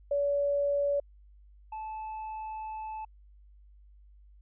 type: tone pair in turn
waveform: sine / triangle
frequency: 570 / 870.7 Hz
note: C#5 / A5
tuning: +48 / -18 cents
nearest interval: perfect fifth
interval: 734 cents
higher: second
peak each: -25 / -34 dBFS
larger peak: first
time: 0.11-1 / 1.72-3.05 s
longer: second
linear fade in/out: 5 ms
effects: added 50 Hz sine -53 dBFS peak until 4.41 s + resampled to 8000 Hz